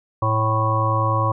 harmonic tone, 110 Hz, A2, in tune, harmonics 1 / 3 / 5 / 7 / 9 / 10, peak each -20 / -31 / -26 / -31 / -24 / -22 dBFS, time 0.22-1.32 s, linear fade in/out 5 ms, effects none

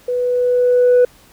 sine tone with level ramp, 493.9 Hz, B4, in tune, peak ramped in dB -16 to -5 dBFS, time 0.08-1.05 s, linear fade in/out 5 ms, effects tanh soft clip ceiling -6 dBFS + pink hiss -48 dBFS RMS until 1.32 s

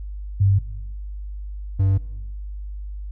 sine / triangle tone pair in turn, 98.4 / 96.71 Hz, G2 / G2, +7 / -23 cents, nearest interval unison, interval 30 cents, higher first, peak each -13 dBFS, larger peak neither, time 0.4-0.59 / 1.79-1.98 s, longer neither, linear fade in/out 10 ms, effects noise-tail reverb RT60 0.9 s tail -18 dB re dry + added 50 Hz sine -29 dBFS peak until 3.11 s

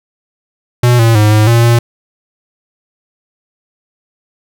square tone with pitch steps, 122 / 114.6 / 106 / 107.2 / 117 / 117.9 Hz, B2 / A#2 / G#2 / A2 / A#2 / A#2, -21 / -29 / +36 / -45 / +7 / +20 cents, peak -6 dBFS, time 0.83-1.79 s, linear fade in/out 5 ms, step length 160 ms, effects none

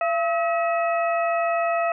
harmonic tone with a mistuned harmonic, 642 Hz, E5, 46 cents flat, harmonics 1 / 2 / 3 / 4, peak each -21 / -27 / -33 / -32 dBFS, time 0.01-1.92 s, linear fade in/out 2 ms, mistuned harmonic 1, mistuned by +95 cents, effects none

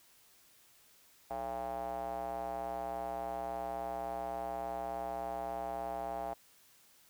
square tone with band-pass filter, 61.74 Hz, B1, in tune, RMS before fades -39 dBFS, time 1.3-6.34 s, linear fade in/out 10 ms, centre 740 Hz, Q 8.4, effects white hiss -64 dBFS RMS until 7.09 s

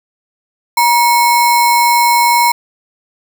sine tone with sample-and-hold, 951 Hz, A#5, 34 cents sharp, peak -7 dBFS, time 0.77-2.52 s, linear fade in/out 5 ms, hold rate 3150 Hz, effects none

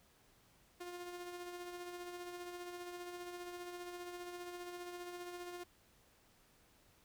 sawtooth tone with tremolo, 353.5 Hz, F4, 21 cents sharp, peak -40 dBFS, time 0.8-5.64 s, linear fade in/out 10 ms, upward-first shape sine, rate 15 Hz, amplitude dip 40%, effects pink hiss -69 dBFS RMS until 7.04 s

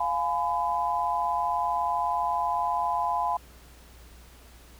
sine chord, F diminished, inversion none, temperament just, 698.5 / 838.1 / 1005.8 Hz, F5 / Ab5 / Cb6, 0 / +16 / +31 cents, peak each -30 / -29 / -27 dBFS, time 0-3.37 s, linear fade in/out 5 ms, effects added 60 Hz sine -50 dBFS peak until 4.79 s + pink hiss -54 dBFS RMS until 4.79 s

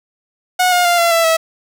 sawtooth tone with pitch steps, 730 / 713.3 / 697 / 681.1 / 665.6 / 650.4 Hz, F#5 / F5 / F5 / F5 / E5 / E5, -24 / +36 / -4 / -44 / +17 / -23 cents, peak -7 dBFS, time 0.59-1.37 s, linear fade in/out 10 ms, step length 130 ms, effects none

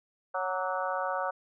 harmonic tone with a mistuned harmonic, 185 Hz, F#3, in tune, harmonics 3 / 4 / 5 / 6 / 7 / 8, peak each -34 / -35 / -36 / -37 / -37 / -38 dBFS, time 0.34-1.31 s, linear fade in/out 10 ms, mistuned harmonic 6, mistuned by +57 cents, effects none

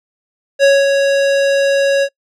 square tone with ADSR envelope, 554.4 Hz, C#5, in tune, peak -6 dBFS, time 0.59-2.09 s, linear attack 46 ms, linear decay 220 ms, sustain -5 dB, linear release 61 ms, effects noise-tail reverb RT60 0.1 s tail -25 dB re dry + low-pass 6000 Hz 12 dB/octave

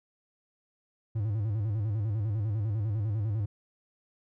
triangle tone with vibrato, 106.3 Hz, G#2, 41 cents sharp, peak -25 dBFS, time 1.15-3.46 s, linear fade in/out 10 ms, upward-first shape square, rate 10 Hz, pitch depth 93 cents each way, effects none

